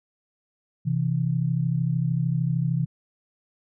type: tone pair together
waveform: sine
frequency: 130.49 / 163.7 Hz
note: C3 / E3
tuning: -4 / -12 cents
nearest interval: major third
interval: 392 cents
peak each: -24 dBFS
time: 0.85-2.86 s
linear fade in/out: 20 ms
effects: none